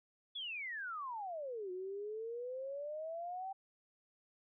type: exponential two-way sweep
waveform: sine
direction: down then up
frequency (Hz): 3485 to 360 to 783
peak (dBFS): -40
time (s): 0.35-3.53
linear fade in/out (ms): 10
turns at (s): 1.71
effects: none